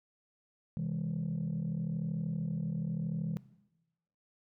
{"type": "chord", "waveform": "sine", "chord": "C augmented", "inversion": "none", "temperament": "just", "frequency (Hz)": [130.81, 163.52, 204.4], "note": ["C3", "E3", "G#3"], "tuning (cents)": [0, -14, -27], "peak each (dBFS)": [-38, -33, -37], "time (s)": [0.77, 3.37], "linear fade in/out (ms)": 0, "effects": ["noise-tail reverb RT60 1.0 s tail -19 dB re dry", "tanh soft clip ceiling -28 dBFS"]}